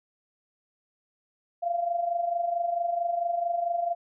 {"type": "tone with amplitude modulation", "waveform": "sine", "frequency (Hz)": 690, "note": "F5", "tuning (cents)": -21, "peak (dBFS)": -22, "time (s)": [1.62, 3.95], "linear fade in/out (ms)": 20, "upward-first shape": "sine", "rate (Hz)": 24.5, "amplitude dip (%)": 65, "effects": []}